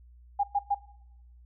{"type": "tone bursts", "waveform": "sine", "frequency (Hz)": 810, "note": "G#5", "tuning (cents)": -43, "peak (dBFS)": -22, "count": 3, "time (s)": [0.39, 0.748], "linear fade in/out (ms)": 10, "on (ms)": 46, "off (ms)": 110, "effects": ["noise-tail reverb RT60 0.9 s tail -21 dB re dry", "added 60 Hz sine -51 dBFS peak until 1.45 s"]}